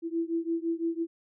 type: beating tone pair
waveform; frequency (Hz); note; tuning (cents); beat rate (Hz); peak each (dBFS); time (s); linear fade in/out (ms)
sine; 330 / 335.9; E4 / E4; +2 / +33; 5.9; -30 / -31; 0.02-1.07; 50
effects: none